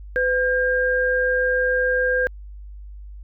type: tone pair together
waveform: sine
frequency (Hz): 506 / 1606.4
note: B4 / G6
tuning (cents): +42 / +42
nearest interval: octave + minor sixth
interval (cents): 2000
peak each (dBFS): -20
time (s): 0.16-2.27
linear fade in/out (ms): 0
effects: added 50 Hz sine -35 dBFS peak until 3.23 s